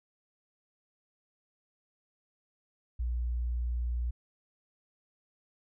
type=tone; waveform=sine; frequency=59.9 Hz; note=A#1; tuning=48 cents sharp; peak=-29 dBFS; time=2.99-4.11 s; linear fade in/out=10 ms; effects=none